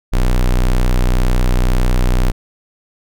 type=tone; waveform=square; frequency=30.97 Hz; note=B0; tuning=6 cents sharp; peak=-11 dBFS; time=0.12-2.32 s; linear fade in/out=20 ms; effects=none